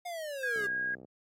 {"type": "linear sweep", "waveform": "square", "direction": "down", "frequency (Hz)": [720, 392], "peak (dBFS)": -37, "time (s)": [0.05, 0.67], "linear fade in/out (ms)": 10}
{"type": "tone", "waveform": "sine", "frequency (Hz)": 1636, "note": "G#6", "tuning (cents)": -26, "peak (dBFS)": -30, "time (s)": [0.43, 0.95], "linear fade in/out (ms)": 5}
{"type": "click train", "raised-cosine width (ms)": 2, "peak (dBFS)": -35, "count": 32, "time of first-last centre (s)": [0.56, 1.047], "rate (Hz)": 63.6}
{"effects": ["high-pass 150 Hz 12 dB/octave", "AAC 48 kbps"]}